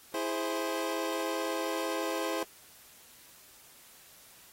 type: chord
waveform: 25% pulse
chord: E augmented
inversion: none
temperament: equal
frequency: 329.6 / 415.3 / 523.3 Hz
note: E4 / G#4 / B#4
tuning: 0 / 0 / 0 cents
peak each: -31 / -33 / -31 dBFS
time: 0.14-2.43 s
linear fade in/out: 2 ms
effects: white hiss -56 dBFS RMS until 4.52 s + AAC 48 kbps